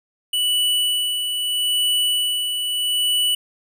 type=tone with tremolo; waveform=square; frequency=2960 Hz; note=F#7; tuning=in tune; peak=-17 dBFS; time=0.33-3.35 s; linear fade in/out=5 ms; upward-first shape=sine; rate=0.78 Hz; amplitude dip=45%; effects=9-bit